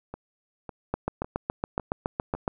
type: two click trains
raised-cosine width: 1 ms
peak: -22 / -12 dBFS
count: 5 / 12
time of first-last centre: 0.14-2.35 / 0.94-2.478 s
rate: 1.81 / 7.15 Hz
effects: none